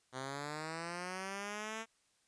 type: linear sweep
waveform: 5% pulse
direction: up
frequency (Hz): 127.5 to 226.5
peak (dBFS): -29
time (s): 0.12-1.86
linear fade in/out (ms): 50
effects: white hiss -74 dBFS RMS until 2.27 s + resampled to 22050 Hz